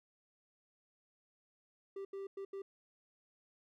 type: tone bursts at uneven times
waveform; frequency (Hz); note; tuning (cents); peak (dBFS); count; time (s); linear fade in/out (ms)
triangle; 392; G4; 0; -39; 4; 1.96-2.05 / 2.13-2.27 / 2.37-2.45 / 2.53-2.62; 5
effects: none